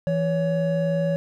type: tone pair together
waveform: triangle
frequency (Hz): 166.3 / 562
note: E3 / C#5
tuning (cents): +16 / +24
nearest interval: octave + major sixth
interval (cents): 2108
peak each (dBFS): -21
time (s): 0.07-1.16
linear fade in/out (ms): 0
effects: none